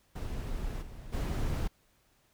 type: noise with level steps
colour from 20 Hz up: brown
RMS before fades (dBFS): -36 / -45 / -31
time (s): 0.15-1.68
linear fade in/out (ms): 10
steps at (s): 0.81 / 1.12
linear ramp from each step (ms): 20
effects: pink hiss -69 dBFS RMS until 2.33 s